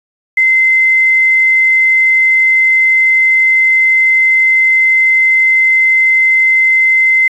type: tone with quantisation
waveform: sine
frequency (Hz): 2067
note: C7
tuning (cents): -22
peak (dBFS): -6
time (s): 0.37-7.28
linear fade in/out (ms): 5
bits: 6
effects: resampled to 24000 Hz